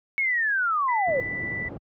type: linear sweep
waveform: sine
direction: down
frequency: 2217 to 490 Hz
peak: -21 dBFS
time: 0.18-1.2 s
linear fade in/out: 0 ms
type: tone with pitch glide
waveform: sine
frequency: 1995 to 1977.8 Hz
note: B6 to B6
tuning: +17 to +2 cents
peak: -28 dBFS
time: 0.88-1.69 s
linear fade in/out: 10 ms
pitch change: -15 cents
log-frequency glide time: 1.02-1.43 s
type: low-pass noise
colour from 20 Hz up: pink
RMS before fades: -35 dBFS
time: 1.07-1.78 s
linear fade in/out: 10 ms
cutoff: 580 Hz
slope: 12 dB/octave
effects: high-pass 80 Hz 12 dB/octave